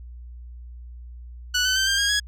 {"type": "tone with pitch steps", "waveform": "15% pulse", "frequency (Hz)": [1478, 1514.3, 1551.5, 1589.6, 1628.6, 1668.6], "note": ["F#6", "F#6", "G6", "G6", "G#6", "G#6"], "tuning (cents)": [-2, 40, -18, 24, -34, 8], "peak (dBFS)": -13, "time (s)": [1.54, 2.2], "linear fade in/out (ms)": 10, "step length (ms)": 110, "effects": ["added 60 Hz sine -37 dBFS peak until 2.27 s", "low-pass 11000 Hz 12 dB/octave"]}